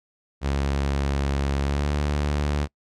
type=tone with pitch glide; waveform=sawtooth; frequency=69.6 to 73.1 Hz; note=C#2 to D2; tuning=+8 to -7 cents; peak=-18 dBFS; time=0.41-2.68 s; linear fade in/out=50 ms; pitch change=+85 cents; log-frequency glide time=1.61-1.91 s; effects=noise-tail reverb RT60 0.1 s tail -26 dB re dry + low-pass 7000 Hz 12 dB/octave